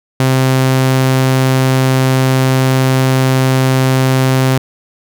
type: tone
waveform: sawtooth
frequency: 131.1 Hz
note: C3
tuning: 4 cents sharp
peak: -5 dBFS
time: 0.2-4.58 s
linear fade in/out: 2 ms
effects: none